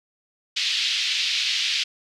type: band-pass noise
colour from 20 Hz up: pink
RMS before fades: -24 dBFS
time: 0.56-1.84 s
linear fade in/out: 10 ms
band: 2700 to 4600 Hz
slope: 24 dB/octave
effects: none